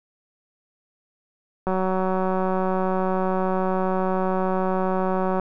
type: click train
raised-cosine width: 1 ms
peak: -11 dBFS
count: 698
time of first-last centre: 1.67-5.397 s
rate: 187 Hz
effects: none